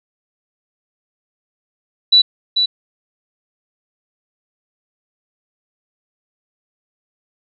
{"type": "tone with echo", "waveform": "sine", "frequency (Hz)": 3951, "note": "B7", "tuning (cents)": 0, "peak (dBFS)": -6, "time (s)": [2.12, 2.22], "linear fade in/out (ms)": 10, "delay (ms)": 440, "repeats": 1, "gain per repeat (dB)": -6, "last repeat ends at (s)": 2.66, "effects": []}